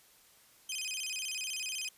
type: tone with vibrato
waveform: 20% pulse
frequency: 2794 Hz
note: F7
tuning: in tune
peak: -30 dBFS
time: 0.69-1.89 s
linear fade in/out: 5 ms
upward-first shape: square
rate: 16 Hz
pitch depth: 190 cents each way
effects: white hiss -62 dBFS RMS until 1.97 s + resampled to 32000 Hz